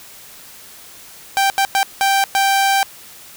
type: tone bursts at uneven times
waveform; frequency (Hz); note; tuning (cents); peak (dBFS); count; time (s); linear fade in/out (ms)
sawtooth; 784; G5; 0; -9; 5; 1.37-1.5 / 1.58-1.65 / 1.75-1.83 / 2.01-2.24 / 2.35-2.83; 0
effects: white hiss -40 dBFS RMS until 3.36 s